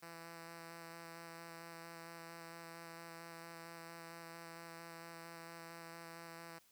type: tone with vibrato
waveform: 5% pulse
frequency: 166.9 Hz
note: E3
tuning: 22 cents sharp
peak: -39 dBFS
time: 0.02-6.59 s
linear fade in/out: 10 ms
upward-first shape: square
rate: 4.4 Hz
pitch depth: 9 cents each way
effects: white hiss -70 dBFS RMS until 6.71 s